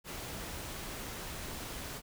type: noise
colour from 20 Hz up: pink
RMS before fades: -42 dBFS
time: 0.04-2.02 s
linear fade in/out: 50 ms
effects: none